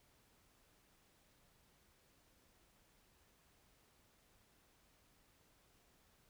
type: silence
effects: pink hiss -72 dBFS RMS until 6.29 s